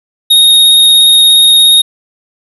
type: tone with vibrato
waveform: square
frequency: 3729 Hz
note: A#7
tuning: in tune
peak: -3 dBFS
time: 0.3-1.82 s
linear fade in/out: 10 ms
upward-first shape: square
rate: 17 Hz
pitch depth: 10 cents each way
effects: none